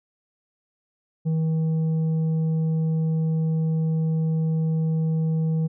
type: tone with tanh clipping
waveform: sine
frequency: 160 Hz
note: D#3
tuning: 49 cents sharp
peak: -21 dBFS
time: 1.25-5.68 s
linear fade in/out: 20 ms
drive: 5 dB
effects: none